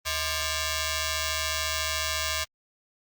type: ring-modulated tone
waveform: 5% pulse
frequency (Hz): 560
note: C#5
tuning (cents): +18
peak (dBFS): -12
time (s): 0.05-2.45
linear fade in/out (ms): 20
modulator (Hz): 483
effects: Opus 32 kbps